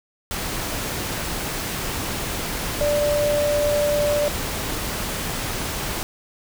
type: tone in noise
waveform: sine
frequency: 587.3 Hz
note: D5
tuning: in tune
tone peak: -18 dBFS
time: 2.81-4.28 s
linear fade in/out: 0 ms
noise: pink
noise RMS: -27 dBFS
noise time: 0.31-6.03 s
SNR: +6 dB
effects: none